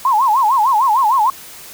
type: tone with vibrato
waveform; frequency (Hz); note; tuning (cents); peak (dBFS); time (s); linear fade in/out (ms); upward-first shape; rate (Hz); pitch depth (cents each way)
sine; 956; A#5; +43; -10; 0.05-1.3; 2; sine; 6.6; 240
effects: white hiss -36 dBFS RMS until 1.73 s